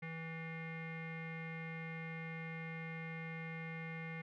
square tone with low-pass filter, 163 Hz, E3, 19 cents flat, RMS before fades -45 dBFS, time 0.02-4.22 s, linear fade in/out 10 ms, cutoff 2100 Hz, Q 8.3, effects none

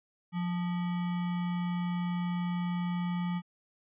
sine tone with sample-and-hold, 176.4 Hz, F3, 18 cents sharp, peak -29 dBFS, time 0.32-3.42 s, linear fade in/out 50 ms, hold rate 1050 Hz, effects resampled to 8000 Hz

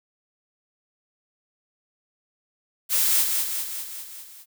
blue noise with echo, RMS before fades -21 dBFS, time 2.89-3.26 s, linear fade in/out 50 ms, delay 200 ms, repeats 6, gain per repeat -4 dB, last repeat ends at 4.46 s, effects none

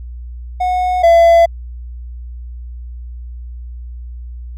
triangle tone pair in turn, 730 / 675 Hz, F#5 / E5, -24 / +41 cents, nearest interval minor second, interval 135 cents, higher first, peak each -11 / -3 dBFS, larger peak second, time 0.6-1.03 / 1.03-1.46 s, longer neither, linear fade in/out 10 ms, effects added 60 Hz sine -26 dBFS peak until 4.57 s

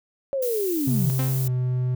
sine linear sweep, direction down, 561 to 142.1 Hz, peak -22 dBFS, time 0.33-1.1 s, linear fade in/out 0 ms
violet noise, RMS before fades -32 dBFS, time 0.42-1.48 s, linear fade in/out 5 ms
triangle tone with pitch glide, 131.9 to 126.09 Hz, C3 to B2, +14 to +36 cents, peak -19 dBFS, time 0.87-1.95 s, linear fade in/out 5 ms, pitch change -78 cents, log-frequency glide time 1.42-1.49 s
sawtooth tone with exponential decay, 261.6 Hz, C4, in tune, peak -23 dBFS, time 1.19-1.57 s, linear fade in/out 2 ms, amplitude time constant 81 ms
effects none

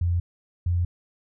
sine tone pair in turn, 86.8 / 87.56 Hz, F2 / F2, -10 / +5 cents, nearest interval unison, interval 15 cents, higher second, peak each -20 dBFS, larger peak neither, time 0.01-0.2 / 0.66-0.85 s, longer neither, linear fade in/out 5 ms, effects none

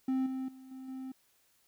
triangle tone with level steps, 261.9 Hz, C4, 2 cents sharp, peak -26 / -32 / -47 / -41 / -37 dBFS, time 0.08-1.12 s, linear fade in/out 5 ms, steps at 0.26 / 0.48 / 0.71 / 0.88 s, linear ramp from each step 5 ms, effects white hiss -70 dBFS RMS until 1.67 s

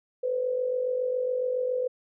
sine tone with amplitude modulation, 504 Hz, B4, 35 cents sharp, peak -22 dBFS, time 0.23-1.88 s, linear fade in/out 10 ms, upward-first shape sine, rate 47.2 Hz, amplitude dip 60%, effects none

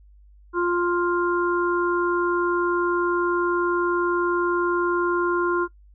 harmonic tone, 350 Hz, F4, 4 cents sharp, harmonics 1 / 3 / 4, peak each -21 / -26 / -27 dBFS, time 0.53-5.68 s, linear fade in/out 50 ms, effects noise-tail reverb RT60 0.1 s tail -19 dB re dry + added 50 Hz sine -48 dBFS peak until 5.94 s

